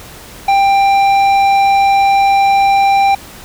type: tone with tanh clipping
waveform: sine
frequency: 790 Hz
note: G5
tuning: 13 cents sharp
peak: -9 dBFS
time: 0.48-3.15 s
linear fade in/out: 5 ms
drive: 11 dB
effects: pink hiss -34 dBFS RMS until 3.44 s